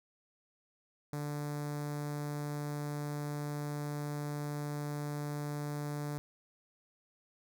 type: tone with notch filter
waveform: sawtooth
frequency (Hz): 146.83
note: D3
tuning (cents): 0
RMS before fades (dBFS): -38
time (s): 1.13-6.18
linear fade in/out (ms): 0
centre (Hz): 2900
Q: 0.97
effects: none